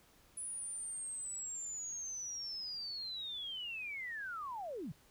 sine linear sweep, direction down, 9956 to 123.8 Hz, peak -40 dBFS, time 0.37-4.92 s, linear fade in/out 5 ms, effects pink hiss -66 dBFS RMS until 5.1 s

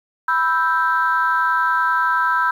sine chord, E minor, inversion second, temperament equal, 987.8 / 1318.5 / 1568 Hz, B5 / E6 / G6, 0 / 0 / 0 cents, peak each -19 dBFS, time 0.28-2.51 s, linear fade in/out 5 ms, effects tanh soft clip ceiling -7 dBFS + 8-bit

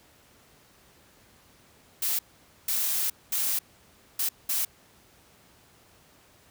blue noise bursts at uneven times, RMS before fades -27 dBFS, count 5, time 2.02-2.19 / 2.68-3.1 / 3.32-3.59 / 4.19-4.29 / 4.49-4.65 s, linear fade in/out 5 ms, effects pink hiss -58 dBFS RMS until 6.5 s + high-pass 60 Hz 12 dB/octave

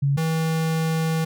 sine / square tone pair in turn, 140 / 161.19 Hz, C#3 / E3, +18 / -38 cents, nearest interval major second, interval 244 cents, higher second, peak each -17 / -21 dBFS, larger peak first, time 0.02-0.17 / 0.17-1.25 s, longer second, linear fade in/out 10 ms, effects none

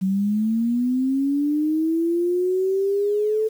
sine linear sweep, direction up, 186.3 to 440 Hz, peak -18 dBFS, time 0.01-3.49 s, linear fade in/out 20 ms, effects 8-bit

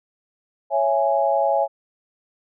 sine chord, C# minor, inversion none, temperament just, 554.4 / 665.2 / 831.5 Hz, C#5 / E5 / G#5, 0 / +16 / +2 cents, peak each -21 dBFS, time 0.7-1.68 s, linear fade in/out 50 ms, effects none

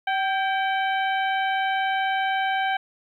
harmonic tone with a mistuned harmonic, 769 Hz, G5, 33 cents flat, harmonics 1 / 2 / 3 / 4 / 5, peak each -23 / -27 / -32 / -34 / -44 dBFS, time 0.07-2.77 s, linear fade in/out 5 ms, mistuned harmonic 2, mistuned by +51 cents, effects 10-bit

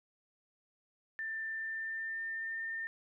sine tone with pitch glide, 1783 to 1810 Hz, A6 to A6, +22 to +48 cents, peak -36 dBFS, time 1.19-2.87 s, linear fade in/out 0 ms, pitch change +26 cents, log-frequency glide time 1.49-2.65 s, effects none

